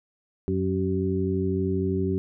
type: harmonic tone with a mistuned harmonic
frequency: 92.5 Hz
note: F#2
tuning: in tune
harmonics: 1 / 2 / 3 / 4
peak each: -28 / -28 / -30 / -27 dBFS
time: 0.48-2.18 s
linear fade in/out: 0 ms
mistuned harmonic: 4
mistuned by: +51 cents
effects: none